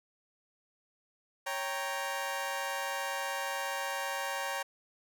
20% pulse chord, G diminished, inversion second, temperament equal, 554.4 / 784 / 932.3 Hz, Db5 / G5 / Bb5, 0 / 0 / 0 cents, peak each -33 dBFS, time 1.46-4.63 s, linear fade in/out 10 ms, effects none

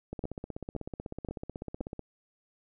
two click trains, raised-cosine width 2 ms, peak -24 / -21 dBFS, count 31 / 4, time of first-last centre 0.13-1.993 / 0.24-1.811 s, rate 16.1 / 1.91 Hz, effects none

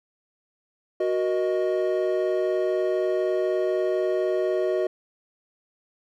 triangle chord, D# minor, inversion first, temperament equal with one note detuned, 370 / 474 / 622.3 Hz, F#4 / A#4 / D#5, 0 / +29 / 0 cents, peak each -22 / -28 / -24 dBFS, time 1-4.87 s, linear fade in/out 5 ms, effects none

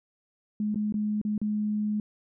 sine tone with dropouts, 210.8 Hz, G#3, 26 cents sharp, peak -25 dBFS, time 0.6-2 s, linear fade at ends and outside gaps 2 ms, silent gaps 0.745-0.757 / 0.924-0.941 / 1.215-1.25 / 1.379-1.415 s, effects none

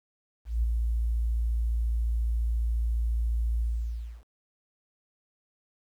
sine tone with ADSR envelope, 57.2 Hz, A#1, 32 cents flat, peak -21 dBFS, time 0.45-4.24 s, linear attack 180 ms, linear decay 15 ms, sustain -3 dB, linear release 630 ms, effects 10-bit

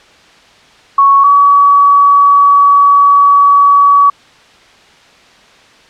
sine tone pair in turn, 1108.7 / 1135.3 Hz, C#6 / C#6, 0 / +41 cents, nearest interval unison, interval 41 cents, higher second, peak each -3 dBFS, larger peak neither, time 0.98-1.24 / 1.24-4.1 s, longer second, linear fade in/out 5 ms, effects white hiss -42 dBFS RMS until 5.89 s + low-pass 4000 Hz 12 dB/octave

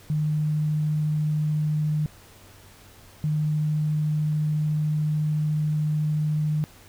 sine tone pair in turn, 152.3 / 152.3 Hz, D#3 / D#3, -37 / -37 cents, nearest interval unison, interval 0 cents, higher neither, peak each -21 dBFS, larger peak neither, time 0.1-2.06 / 3.24-6.64 s, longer second, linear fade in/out 0 ms, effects added 96 Hz sine -54 dBFS peak until 6.88 s + pink hiss -51 dBFS RMS until 6.88 s

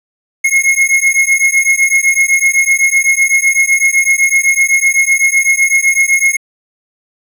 square beating tone pair, 2158 / 2165.9 Hz, C#7 / C#7, -47 / -41 cents, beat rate 7.9 Hz, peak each -12 dBFS, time 0.44-6.37 s, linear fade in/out 10 ms, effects resampled to 32000 Hz + 8-bit

